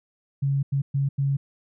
sine tone bursts at uneven times, 138.59 Hz, C#3, in tune, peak -20 dBFS, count 4, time 0.42-0.63 / 0.72-0.82 / 0.94-1.09 / 1.18-1.37 s, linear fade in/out 10 ms, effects none

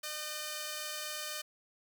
5% pulse tone pair together, 606 / 1527 Hz, D#5 / G6, -46 / -46 cents, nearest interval octave + major third, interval 1600 cents, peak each -28 / -31 dBFS, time 0.03-1.42 s, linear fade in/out 10 ms, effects none

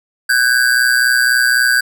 square ring-modulated tone, 1568 Hz, G6, in tune, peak -8 dBFS, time 0.29-1.81 s, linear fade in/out 10 ms, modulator 61.9 Hz, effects none

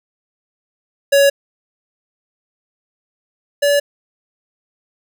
square tone pair in turn, 560 / 573.4 Hz, C#5 / D5, +18 / -42 cents, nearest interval unison, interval 40 cents, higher second, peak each -9 / -12 dBFS, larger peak first, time 1.12-1.3 / 3.62-3.8 s, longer neither, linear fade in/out 10 ms, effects none

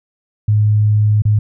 sine tone with dropouts, 105.8 Hz, G#2, 33 cents sharp, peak -9 dBFS, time 0.48-1.39 s, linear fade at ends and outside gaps 5 ms, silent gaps 1.221-1.252 s, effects none

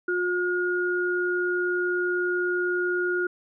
sine tone pair together, 358 / 1432 Hz, F4 / F6, +43 / +43 cents, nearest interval 2 octaves, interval 2400 cents, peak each -25 / -26 dBFS, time 0.08-3.27 s, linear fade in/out 5 ms, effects none

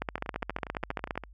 two click trains, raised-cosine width 0.5 ms, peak -24 / -15 dBFS, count 14 / 18, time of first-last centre 0.18-1.237 / 0.02-1.176 s, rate 12.3 / 14.7 Hz, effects added 50 Hz sine -49 dBFS peak until 1.33 s

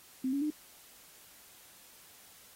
sine tone with pitch steps, 260 / 280.3 / 302.1 Hz, C4 / C#4 / D4, -11 / +19 / +49 cents, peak -29 dBFS, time 0.24-0.504 s, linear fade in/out 5 ms, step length 88 ms, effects white hiss -57 dBFS RMS until 2.55 s + AAC 48 kbps

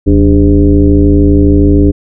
sine tone with frequency modulation, 186.8 Hz, F#3, 17 cents sharp, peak -3 dBFS, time 0.06-1.92 s, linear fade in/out 20 ms, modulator 107 Hz, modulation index 1.9, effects none

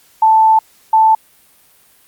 sine tone pair in turn, 881 / 881 Hz, A5 / A5, +2 / +2 cents, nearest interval unison, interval 0 cents, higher neither, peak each -6 dBFS, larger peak neither, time 0.22-0.59 / 0.93-1.15 s, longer first, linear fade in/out 5 ms, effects white hiss -50 dBFS RMS until 2.07 s + Opus 48 kbps

